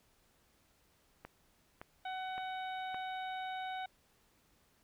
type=click train; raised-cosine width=0.5 ms; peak=-31 dBFS; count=4; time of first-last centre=1.25-2.945 s; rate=1.77 Hz
type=harmonic tone; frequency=750 Hz; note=F#5; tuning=23 cents sharp; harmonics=1 / 2 / 3 / 4 / 5; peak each=-39 / -47 / -50 / -55 / -52 dBFS; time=2.05-3.86 s; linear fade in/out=5 ms
effects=pink hiss -71 dBFS RMS until 4.83 s